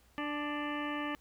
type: harmonic tone with a mistuned harmonic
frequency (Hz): 294.8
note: D4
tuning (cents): +7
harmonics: 1 / 2 / 3 / 4 / 6 / 7 / 8 / 9 / 10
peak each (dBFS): -37 / -44 / -44 / -41 / -42 / -48 / -49 / -50 / -48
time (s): 0.18-1.15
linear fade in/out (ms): 0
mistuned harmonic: 3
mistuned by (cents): -26
effects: added 60 Hz sine -65 dBFS peak until 1.2 s + pink hiss -67 dBFS RMS until 1.2 s